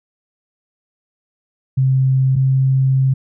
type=tone pair in turn; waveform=sine; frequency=132.1 / 132.94 Hz; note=C3 / C3; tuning=+17 / +28 cents; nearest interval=unison; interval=11 cents; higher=second; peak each=-11 dBFS; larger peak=neither; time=1.77-2.36 / 2.36-3.14 s; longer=second; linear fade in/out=10 ms; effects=none